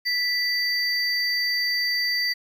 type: tone pair together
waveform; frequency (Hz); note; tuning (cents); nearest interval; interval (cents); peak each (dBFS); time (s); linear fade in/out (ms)
triangle; 1975.5 / 4646; B6 / D8; 0 / -20; octave + minor third; 1480; -23; 0.05-2.34; 20
effects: 9-bit